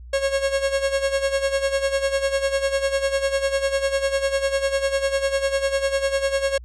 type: tone with tremolo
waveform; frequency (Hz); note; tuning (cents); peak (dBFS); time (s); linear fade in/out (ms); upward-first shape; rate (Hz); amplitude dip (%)
45% pulse; 547; C#5; -23; -17; 0.13-6.58; 5; sine; 10; 70
effects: added 60 Hz sine -37 dBFS peak until 6.64 s + resampled to 22050 Hz